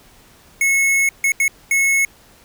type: tone bursts at uneven times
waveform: square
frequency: 2188 Hz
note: C#7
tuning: 23 cents flat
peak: -14 dBFS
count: 4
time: 0.61-1.09 / 1.24-1.32 / 1.4-1.48 / 1.71-2.05 s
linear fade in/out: 2 ms
effects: pink hiss -49 dBFS RMS until 2.44 s